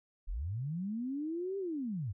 sine linear two-way sweep, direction up then down, 30.87 to 400 to 85 Hz, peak -34 dBFS, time 0.27-2.13 s, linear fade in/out 20 ms, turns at 1.58 s, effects none

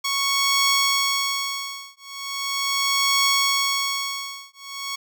10% pulse tone with tremolo, 1108.7 Hz, C#6, in tune, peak -8 dBFS, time 0.04-4.96 s, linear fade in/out 10 ms, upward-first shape triangle, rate 0.39 Hz, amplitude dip 100%, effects none

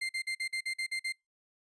35% pulse tone bursts, 2093 Hz, C7, in tune, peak -30 dBFS, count 9, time 0.01-1.125 s, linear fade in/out 10 ms, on 83 ms, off 46 ms, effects noise-tail reverb RT60 0.2 s tail -26 dB re dry + resampled to 22050 Hz

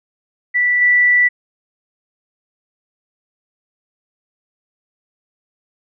sine tone with level steps, 1966 Hz, B6, 8 cents flat, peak -12 / -9 dBFS, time 0.54-1.29 s, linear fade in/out 20 ms, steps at 0.81 s, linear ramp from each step 10 ms, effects none

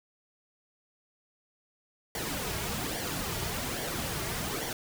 pink noise with flanger, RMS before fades -34 dBFS, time 2.15-4.73 s, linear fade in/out 2 ms, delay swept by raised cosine 0.77 to 3.97 ms, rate 1.2 Hz, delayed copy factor -0.6, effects none

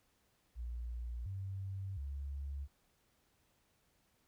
sine tone with pitch steps, 59.2 / 96.6 / 69.8 Hz, A#1 / G2 / C#2, +27 / -25 / +13 cents, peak -39 dBFS, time 0.55-2.68 s, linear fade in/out 50 ms, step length 710 ms, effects pink hiss -75 dBFS RMS until 4.27 s

